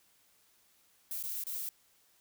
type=noise with dropouts; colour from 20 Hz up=violet; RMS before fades=-38 dBFS; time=1.11-1.69 s; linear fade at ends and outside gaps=1 ms; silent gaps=1.227-1.237 / 1.438-1.468 s; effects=white hiss -68 dBFS RMS until 2.2 s